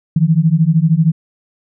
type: beating tone pair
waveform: sine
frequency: 155 / 168 Hz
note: D#3 / E3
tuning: -6 / +33 cents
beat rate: 13 Hz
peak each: -12 dBFS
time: 0.16-1.12 s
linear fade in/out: 5 ms
effects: none